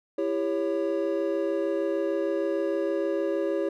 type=chord; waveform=triangle; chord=C# diminished; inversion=first; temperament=just; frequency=332.6 / 399.1 / 554.4 Hz; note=E4 / G4 / C#5; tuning=+16 / +31 / 0 cents; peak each=-27 dBFS; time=0.18-3.69 s; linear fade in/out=5 ms; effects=none